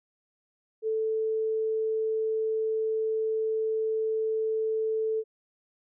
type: tone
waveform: sine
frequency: 440 Hz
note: A4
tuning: in tune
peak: -25 dBFS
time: 0.82-5.24 s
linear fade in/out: 50 ms
effects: none